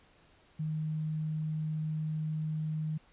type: tone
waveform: sine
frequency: 155.56 Hz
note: D#3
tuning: in tune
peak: -31 dBFS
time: 0.59-2.98 s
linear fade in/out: 10 ms
effects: pink hiss -63 dBFS RMS until 3.12 s + resampled to 8000 Hz